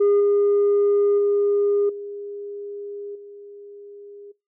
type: tone with level steps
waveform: sine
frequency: 406.9 Hz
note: G#4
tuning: 35 cents flat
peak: -12 / -14 / -16 / -31 / -39 dBFS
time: 0-4.32 s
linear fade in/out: 10 ms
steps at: 0.2 / 1.18 / 1.89 / 3.15 s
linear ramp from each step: 5 ms
effects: noise-tail reverb RT60 0.2 s tail -19 dB re dry + tanh soft clip ceiling -13 dBFS